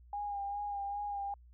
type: tone with vibrato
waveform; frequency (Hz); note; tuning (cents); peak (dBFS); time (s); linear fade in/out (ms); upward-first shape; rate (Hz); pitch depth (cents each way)
sine; 811; G#5; -41; -35; 0.13-1.34; 2; sine; 2.5; 28
effects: added 60 Hz sine -55 dBFS peak until 1.53 s